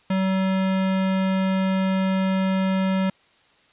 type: tone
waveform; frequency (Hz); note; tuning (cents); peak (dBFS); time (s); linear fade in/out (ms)
square; 190; F#3; +46; -20; 0.1-3.1; 5
effects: white hiss -58 dBFS RMS until 3.72 s + resampled to 8000 Hz